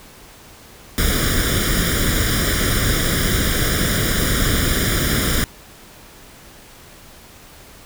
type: noise with comb filter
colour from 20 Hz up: pink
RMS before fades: -18 dBFS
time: 0.98-5.44 s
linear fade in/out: 0 ms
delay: 0.57 ms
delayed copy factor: +0.85
effects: pink hiss -43 dBFS RMS until 7.85 s